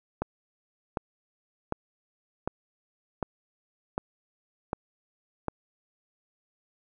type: click train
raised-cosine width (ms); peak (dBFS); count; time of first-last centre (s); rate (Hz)
1; -14; 8; 0.22-5.483; 1.33
effects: none